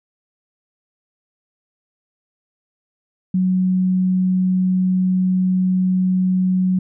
sine tone, 185 Hz, F#3, in tune, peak -14 dBFS, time 3.34-6.79 s, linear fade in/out 5 ms, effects none

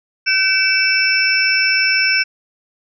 sine tone cluster, 1528 / 2292 / 2646 / 5360 Hz, G6 / D7 / E7 / E8, -45 / -43 / +6 / +28 cents, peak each -18 dBFS, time 0.26-2.24 s, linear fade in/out 20 ms, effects none

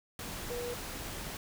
sine tone in noise, 484.1 Hz, B4, 35 cents flat, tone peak -36 dBFS, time 0.5-0.74 s, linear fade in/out 2 ms, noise pink, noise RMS -41 dBFS, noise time 0.19-1.37 s, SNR +2 dB, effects none

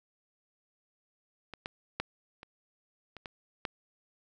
clicks, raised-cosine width 0.3 ms, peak -26 / -20 / -15 / -30 / -29 / -24 / -16 dBFS, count 7, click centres 1.537 / 1.659 / 2 / 2.431 / 3.167 / 3.258 / 3.652 s, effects none

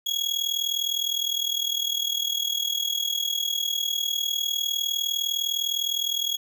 35% pulse tone with amplitude modulation, 3322 Hz, G#7, in tune, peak -19 dBFS, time 0.06-6.37 s, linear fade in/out 10 ms, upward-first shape sine, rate 39.8 Hz, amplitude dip 80%, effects none

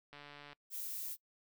click train, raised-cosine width 0.3 ms, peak -36 dBFS, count 59, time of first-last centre 0.13-0.53 s, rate 145 Hz
violet noise, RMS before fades -42 dBFS, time 0.7-1.17 s, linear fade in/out 50 ms
effects noise-tail reverb RT60 0.1 s tail -24 dB re dry

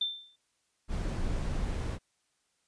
sine tone with exponential decay, 3563 Hz, A7, 21 cents sharp, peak -25 dBFS, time 0.01-0.36 s, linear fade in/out 5 ms, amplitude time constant 76 ms
brown noise, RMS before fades -32 dBFS, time 0.88-1.99 s, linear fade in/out 50 ms
effects white hiss -75 dBFS RMS until 2.67 s + resampled to 22050 Hz

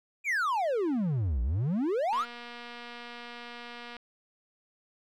triangle exponential two-way sweep, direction down then up, 2489 to 55.9 to 1508 Hz, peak -24 dBFS, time 0.24-2.26 s, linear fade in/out 50 ms, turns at 1.42 s
click train, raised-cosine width 0.3 ms, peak -28 dBFS, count 440, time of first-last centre 2.13-3.967 s, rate 239 Hz
effects none

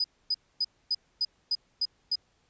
sine tone bursts, 4978 Hz, D#8, in tune, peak -24 dBFS, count 8, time 0-2.156 s, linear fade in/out 5 ms, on 42 ms, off 260 ms, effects pink hiss -69 dBFS RMS until 2.49 s + resampled to 16000 Hz

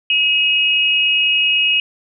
sine tone pair together, 2552 / 2882 Hz, D#7 / F#7, +43 / -46 cents, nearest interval major second, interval 211 cents, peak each -15 dBFS, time 0.1-1.8 s, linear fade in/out 2 ms, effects none

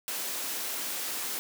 white high-pass noise, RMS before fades -34 dBFS, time 0.08-1.39 s, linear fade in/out 0 ms, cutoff 210 Hz, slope 24 dB/octave, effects none

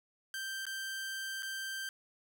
sawtooth tone with dropouts, 1568 Hz, G6, in tune, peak -34 dBFS, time 0.34-1.89 s, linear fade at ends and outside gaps 1 ms, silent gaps 0.654-0.666 / 1.424-1.43 s, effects none

